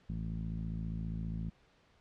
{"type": "tone with low-pass filter", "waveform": "sawtooth", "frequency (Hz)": 54.9, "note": "A1", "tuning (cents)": -3, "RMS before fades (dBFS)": -38, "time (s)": [0.09, 1.5], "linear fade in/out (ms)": 5, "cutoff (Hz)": 190, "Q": 4.4, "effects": ["pink hiss -67 dBFS RMS until 2 s", "low-pass 4000 Hz 12 dB/octave"]}